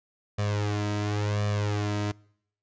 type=tone with flanger; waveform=sawtooth; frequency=103.83 Hz; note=G#2; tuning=in tune; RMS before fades=-28 dBFS; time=0.38-2.12 s; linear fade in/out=10 ms; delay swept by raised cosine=1.7 to 3.1 ms; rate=0.93 Hz; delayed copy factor=+0.85; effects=noise-tail reverb RT60 0.7 s tail -26 dB re dry + resampled to 16000 Hz